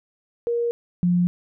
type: tone pair in turn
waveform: sine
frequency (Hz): 471.8 / 176.73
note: A#4 / F3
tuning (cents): +21 / +21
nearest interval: octave + perfect fourth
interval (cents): 1700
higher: first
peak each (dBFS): -20 / -16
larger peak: second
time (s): 0.47-0.71 / 1.03-1.27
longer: neither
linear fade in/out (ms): 0
effects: none